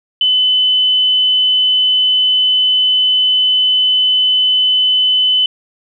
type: tone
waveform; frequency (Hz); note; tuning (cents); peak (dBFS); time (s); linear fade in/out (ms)
sine; 3020; F#7; +35; -9; 0.21-5.46; 2
effects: none